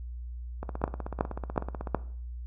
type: two click trains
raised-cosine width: 1 ms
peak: -10 / -21 dBFS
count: 4 / 21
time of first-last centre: 0.84-1.947 / 0.63-1.872 s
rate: 2.71 / 16.1 Hz
effects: noise-tail reverb RT60 0.5 s tail -18 dB re dry + added 60 Hz sine -36 dBFS peak until 2.46 s